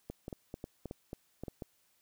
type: clicks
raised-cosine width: 2 ms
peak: -27 dBFS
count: 11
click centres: 0.1 / 0.281 / 0.328 / 0.541 / 0.641 / 0.857 / 0.911 / 1.131 / 1.436 / 1.482 / 1.622 s
effects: white hiss -72 dBFS RMS until 2.01 s